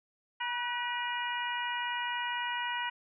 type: harmonic tone with a mistuned harmonic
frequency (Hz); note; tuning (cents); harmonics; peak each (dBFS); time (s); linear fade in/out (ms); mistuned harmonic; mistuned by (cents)
482; B4; -42; 2 / 3 / 4 / 5 / 6; -35 / -39 / -38 / -42 / -39; 0.4-2.9; 10; 3; +50
effects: none